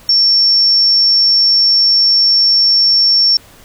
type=tone; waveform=sine; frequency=5450 Hz; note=F8; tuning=43 cents flat; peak=-7 dBFS; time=0.09-3.37 s; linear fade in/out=2 ms; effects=pink hiss -42 dBFS RMS until 3.64 s